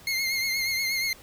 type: tone with vibrato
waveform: 25% pulse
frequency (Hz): 2131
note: C7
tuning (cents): +31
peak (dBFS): -21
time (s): 0.07-1.13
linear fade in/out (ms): 2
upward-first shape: triangle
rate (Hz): 8.4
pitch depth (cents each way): 52
effects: pink hiss -50 dBFS RMS until 1.22 s